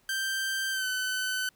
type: tone with pitch glide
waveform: sawtooth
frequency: 1568 to 1513.7 Hz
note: G6 to F#6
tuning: 0 to +39 cents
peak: -25 dBFS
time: 0.09-1.49 s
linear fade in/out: 2 ms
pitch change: -61 cents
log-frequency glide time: 0.71-0.87 s
effects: pink hiss -66 dBFS RMS until 1.55 s